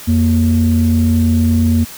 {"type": "tone pair together", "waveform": "sine", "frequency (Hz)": [87.31, 233.1], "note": ["F2", "A#3"], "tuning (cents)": [0, 0], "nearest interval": "octave + perfect fourth", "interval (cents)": 1700, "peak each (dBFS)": -11, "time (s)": [0.07, 1.85], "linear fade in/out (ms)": 20, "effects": ["tanh soft clip ceiling -4 dBFS", "white hiss -33 dBFS RMS until 1.97 s"]}